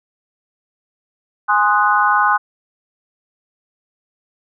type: chord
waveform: sine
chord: Ab dominant seventh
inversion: none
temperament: equal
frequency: 830.6 / 1046.5 / 1244.5 / 1480 Hz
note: Ab5 / C6 / Eb6 / Gb6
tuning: 0 / 0 / 0 / 0 cents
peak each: -17 dBFS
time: 1.48-2.38 s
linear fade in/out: 20 ms
effects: none